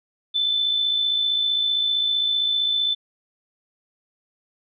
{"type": "tone with amplitude modulation", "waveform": "sine", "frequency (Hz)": 3520, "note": "A7", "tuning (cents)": 0, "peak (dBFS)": -17, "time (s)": [0.34, 2.95], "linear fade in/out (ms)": 20, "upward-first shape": "sine", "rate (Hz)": 55.4, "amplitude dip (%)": 40, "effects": []}